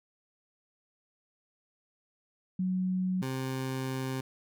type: tone pair in turn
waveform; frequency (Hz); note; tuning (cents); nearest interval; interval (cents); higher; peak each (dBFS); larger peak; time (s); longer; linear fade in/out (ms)
sine / 20% pulse; 185 / 131.53; F#3 / C3; 0 / +9; tritone; 591; first; -27 / -27; neither; 2.59-3.22 / 3.22-4.21; second; 5
effects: none